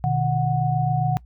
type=tone cluster; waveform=sine; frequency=124.6 / 152.1 / 737 Hz; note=B2 / D#3 / F#5; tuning=+16 / -39 / -7 cents; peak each=-23 dBFS; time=0.04-1.17 s; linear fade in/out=0 ms; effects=noise-tail reverb RT60 0.1 s tail -22 dB re dry + added 60 Hz sine -44 dBFS peak until 1.25 s